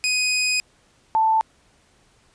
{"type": "tone pair in turn", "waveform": ["20% pulse", "sine"], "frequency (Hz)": [2500, 883.9], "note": ["D#7", "A5"], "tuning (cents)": [8, 8], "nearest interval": "octave + tritone", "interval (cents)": 1800, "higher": "first", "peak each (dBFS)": [-14, -15], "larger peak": "first", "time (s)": [[0.04, 0.6], [1.15, 1.41]], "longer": "first", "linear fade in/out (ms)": 0, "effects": ["pink hiss -59 dBFS RMS until 2.34 s", "resampled to 22050 Hz"]}